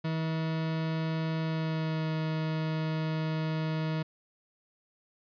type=tone with pitch glide; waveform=40% pulse; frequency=160.4 to 157.83 Hz; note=E3 to D#3; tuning=-47 to +25 cents; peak=-28 dBFS; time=0.04-4.03 s; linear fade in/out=10 ms; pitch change=-28 cents; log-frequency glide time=1.41-2.13 s; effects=resampled to 11025 Hz